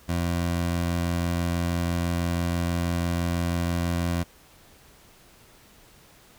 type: tone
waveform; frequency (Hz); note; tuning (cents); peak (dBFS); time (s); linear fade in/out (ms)
20% pulse; 86.1; F2; -24; -19; 0.08-4.24; 20
effects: pink hiss -54 dBFS RMS until 6.38 s